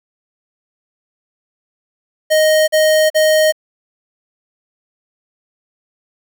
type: tone bursts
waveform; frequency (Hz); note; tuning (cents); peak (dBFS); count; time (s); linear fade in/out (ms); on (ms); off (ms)
square; 622.3; D#5; 0; -10; 3; 2.3-3.524; 20; 380; 42
effects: 8-bit